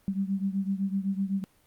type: beating tone pair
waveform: sine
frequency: 192.6 / 200.5 Hz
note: G3 / G3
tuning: -30 / +39 cents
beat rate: 7.9 Hz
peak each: -28 / -31 dBFS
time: 0.08-1.44 s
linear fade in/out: 0 ms
effects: pink hiss -64 dBFS RMS until 1.66 s + Opus 32 kbps